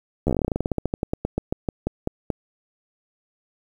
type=slowing click train; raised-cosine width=2 ms; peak=-9 dBFS; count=28; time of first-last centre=0.27-2.302 s; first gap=12 ms; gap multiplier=1.12; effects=8-bit